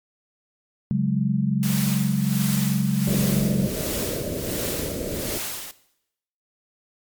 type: chord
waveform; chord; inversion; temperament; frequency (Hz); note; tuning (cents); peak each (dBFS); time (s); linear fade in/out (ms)
sine; C# suspended fourth; none; equal; 138.59 / 185 / 207.7; C#3 / F#3 / G#3; 0 / 0 / 0; -23; 0.91-3.67; 0
type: noise with tremolo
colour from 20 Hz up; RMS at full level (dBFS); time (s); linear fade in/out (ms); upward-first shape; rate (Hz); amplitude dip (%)
white; -29; 1.63-5.71; 0; sine; 1.4; 65
type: low-pass noise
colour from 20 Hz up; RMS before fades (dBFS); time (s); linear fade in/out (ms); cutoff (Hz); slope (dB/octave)
white; -29; 3.07-5.38; 5; 630; 96
effects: noise-tail reverb RT60 0.8 s tail -17 dB re dry + MP3 96 kbps